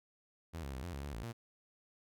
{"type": "tone with pitch steps", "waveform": "sawtooth", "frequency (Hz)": [82.8, 68.7, 64.6, 87.8, 69.4, 71.9, 55.7, 116.6], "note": ["E2", "C#2", "C2", "F2", "C#2", "D2", "A1", "A#2"], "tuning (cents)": [8, -15, -21, 10, 3, -36, 22, 1], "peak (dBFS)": -37, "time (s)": [0.53, 1.33], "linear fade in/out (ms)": 20, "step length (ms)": 100, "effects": []}